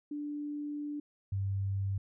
sine tone pair in turn, 293.7 / 98.01 Hz, D4 / G2, 0 / 0 cents, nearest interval octave + perfect fifth, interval 1900 cents, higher first, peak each -35 / -30 dBFS, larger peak second, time 0.11-1 / 1.32-1.98 s, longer first, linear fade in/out 5 ms, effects none

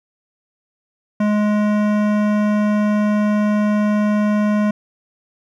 sine tone with hard clipping, 209.5 Hz, G#3, 15 cents sharp, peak -16 dBFS, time 1.2-4.71 s, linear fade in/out 5 ms, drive 16 dB, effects none

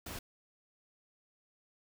pink noise, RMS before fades -43 dBFS, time 0.06-0.19 s, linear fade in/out 5 ms, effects none

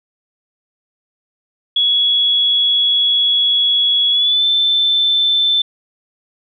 sine tone with pitch glide, 3361 to 3536 Hz, G#7 to A7, +20 to +8 cents, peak -11 dBFS, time 1.76-5.62 s, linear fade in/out 5 ms, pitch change +88 cents, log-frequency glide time 4.11-4.44 s, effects none

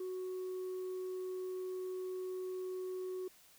sine tone, 370 Hz, F#4, in tune, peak -36 dBFS, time 0-3.28 s, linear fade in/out 5 ms, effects tanh soft clip ceiling -37 dBFS + white hiss -63 dBFS RMS until 3.58 s

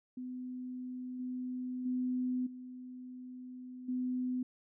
sine tone with level steps, 252.3 Hz, B3, 37 cents sharp, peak -39 / -36 / -31 / -44 / -32 dBFS, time 0.17-4.43 s, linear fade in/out 5 ms, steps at 1.19 / 1.85 / 2.46 / 3.88 s, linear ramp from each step 10 ms, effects none

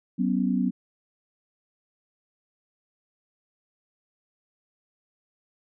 sine chord, F# suspended fourth, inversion none, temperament equal with one note detuned, 188.88 / 246.9 / 277.2 Hz, F#3 / B3 / C#4, +36 / 0 / 0 cents, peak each -25 / -25 / -29 dBFS, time 0.18-0.71 s, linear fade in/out 20 ms, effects none

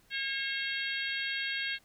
harmonic tone, 542 Hz, C#5, 39 cents flat, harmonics 3 / 4 / 5 / 6 / 7 / 8, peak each -36 / -38 / -39 / -39 / -42 / -43 dBFS, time 0.1-1.79 s, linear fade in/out 50 ms, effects pink hiss -65 dBFS RMS until 1.84 s

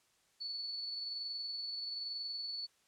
sine tone with amplitude modulation, 4444 Hz, C#8, 4 cents sharp, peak -37 dBFS, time 0.4-2.67 s, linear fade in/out 20 ms, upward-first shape sine, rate 21.1 Hz, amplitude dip 30%, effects white hiss -72 dBFS RMS until 2.87 s + low-pass 9000 Hz 12 dB/octave

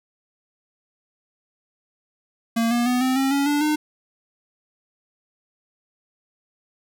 square tone with pitch steps, 229.4 / 238.7 / 248.4 / 258.5 / 269 / 280 / 291.4 / 303.2 Hz, A#3 / A#3 / B3 / C4 / C4 / C#4 / D4 / D#4, -28 / +41 / +10 / -21 / +48 / +18 / -13 / -45 cents, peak -19 dBFS, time 2.56-3.76 s, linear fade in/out 10 ms, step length 150 ms, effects none

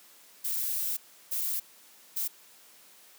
violet noise bursts at uneven times, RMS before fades -31 dBFS, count 3, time 0.44-0.97 / 1.31-1.6 / 2.16-2.28 s, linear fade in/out 10 ms, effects white hiss -56 dBFS RMS until 3.18 s + high-pass 200 Hz 12 dB/octave

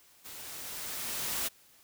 white noise with level ramp, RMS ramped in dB -46 to -32 dBFS, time 0.24-1.49 s, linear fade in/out 20 ms, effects white hiss -61 dBFS RMS until 1.83 s

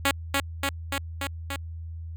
5% pulse tone with echo, 277.2 Hz, C#4, in tune, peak -9 dBFS, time 0.05-0.11 s, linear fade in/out 2 ms, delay 290 ms, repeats 5, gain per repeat -2 dB, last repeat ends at 1.56 s, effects added 82 Hz sine -34 dBFS peak until 2.16 s

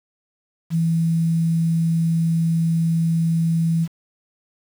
sine tone with quantisation, 164.9 Hz, E3, 1 cent sharp, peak -16 dBFS, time 0.7-3.88 s, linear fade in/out 50 ms, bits 7, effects none

